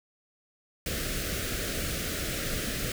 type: band-stop noise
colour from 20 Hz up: pink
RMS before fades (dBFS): -32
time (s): 0.86-2.92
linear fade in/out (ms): 2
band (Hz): 650 to 1300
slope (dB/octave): 48
effects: none